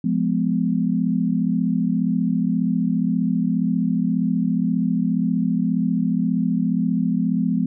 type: chord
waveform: sine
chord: F diminished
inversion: none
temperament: just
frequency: 174.61 / 209.5 / 251.4 Hz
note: F3 / Ab3 / Cb4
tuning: 0 / +15 / +31 cents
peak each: -22 dBFS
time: 0.04-7.66 s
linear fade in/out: 5 ms
effects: none